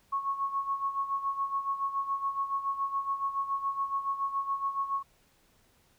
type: tone with tremolo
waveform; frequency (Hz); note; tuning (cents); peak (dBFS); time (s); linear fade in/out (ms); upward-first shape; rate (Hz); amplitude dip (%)
sine; 1101; C#6; -12; -26; 0.12-5.03; 10; sine; 7.1; 70
effects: pink hiss -66 dBFS RMS until 5.98 s